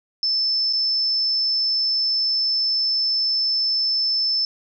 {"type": "tone with dropouts", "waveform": "sine", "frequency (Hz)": 5274, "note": "E8", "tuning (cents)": 0, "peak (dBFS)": -18, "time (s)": [0.23, 4.45], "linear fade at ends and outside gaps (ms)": 1, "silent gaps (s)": [0.727, 0.733], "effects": []}